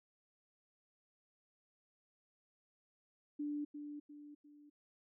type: tone with echo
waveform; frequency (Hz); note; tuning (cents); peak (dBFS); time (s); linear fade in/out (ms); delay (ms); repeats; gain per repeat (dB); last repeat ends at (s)
sine; 293.7; D4; 0; -37; 3.39-3.65; 10; 350; 3; -7; 4.7
effects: none